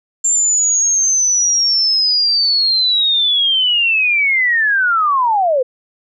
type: linear sweep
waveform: sine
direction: down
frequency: 7330 to 487.4 Hz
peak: -11 dBFS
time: 0.24-5.63 s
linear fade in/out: 10 ms
effects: none